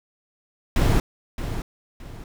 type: noise with echo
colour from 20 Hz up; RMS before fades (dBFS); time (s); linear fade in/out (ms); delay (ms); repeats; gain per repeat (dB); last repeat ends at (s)
brown; -18; 0.76-1; 2; 620; 2; -10; 2.24
effects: none